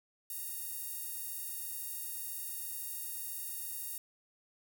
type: tone with high-pass filter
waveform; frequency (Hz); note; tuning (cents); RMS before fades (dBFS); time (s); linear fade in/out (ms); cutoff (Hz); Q
sawtooth; 927; A#5; -10; -41; 0.3-3.98; 2; 12000; 0.94
effects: none